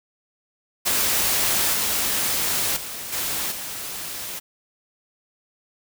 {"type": "noise with level steps", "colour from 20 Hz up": "white", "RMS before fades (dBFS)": [-21, -23, -33, -26, -32], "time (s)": [0.85, 4.4], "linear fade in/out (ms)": 20, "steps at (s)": [1.73, 2.76, 3.12, 3.51], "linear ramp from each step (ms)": 10, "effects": []}